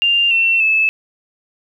sine tone with pitch steps, 2794 / 2702 / 2613 Hz, F7 / E7 / E7, 0 / +42 / -16 cents, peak -11 dBFS, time 0.02-0.89 s, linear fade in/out 0 ms, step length 290 ms, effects 8-bit

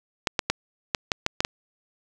clicks, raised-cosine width 0.2 ms, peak -4 dBFS, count 8, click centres 0.272 / 0.392 / 0.5 / 0.948 / 1.118 / 1.264 / 1.405 / 1.449 s, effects none

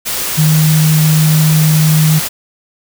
sine tone in noise, 155.56 Hz, D#3, in tune, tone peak -7 dBFS, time 0.37-2.2 s, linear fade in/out 20 ms, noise white, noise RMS -18 dBFS, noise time 0.05-2.29 s, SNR +8 dB, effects none

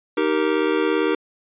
square chord, Eb major, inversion none, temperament just, 311.1 / 388.9 / 466.7 Hz, Eb4 / G4 / Bb4, 0 / -14 / +2 cents, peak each -23 dBFS, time 0.17-1.15 s, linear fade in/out 5 ms, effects resampled to 8000 Hz

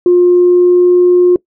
sine tone with pitch glide, 355.1 to 357.2 Hz, F4 to F4, +29 to +39 cents, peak -3 dBFS, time 0.06-1.36 s, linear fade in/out 2 ms, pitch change +10 cents, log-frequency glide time 0.17-0.94 s, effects noise-tail reverb RT60 0.1 s tail -22 dB re dry + tanh soft clip ceiling 0 dBFS

